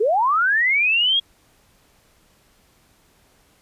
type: linear sweep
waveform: sine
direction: up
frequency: 388.2 to 3322 Hz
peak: -15 dBFS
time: 0-1.2 s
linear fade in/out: 10 ms
effects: pink hiss -58 dBFS RMS until 3.61 s + resampled to 32000 Hz